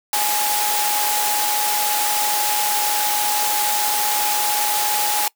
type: tone in noise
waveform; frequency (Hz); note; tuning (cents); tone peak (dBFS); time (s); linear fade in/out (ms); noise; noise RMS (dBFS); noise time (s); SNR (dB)
sine; 837; G#5; +13; -22; 0.13-5.28; 2; white; -21; 0.13-5.28; -4
effects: noise-tail reverb RT60 0.1 s tail -22 dB re dry + high-pass 400 Hz 12 dB/octave